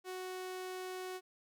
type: tone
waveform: sawtooth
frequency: 370 Hz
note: F#4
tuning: in tune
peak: -37 dBFS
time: 0.04-1.21 s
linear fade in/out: 50 ms
effects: none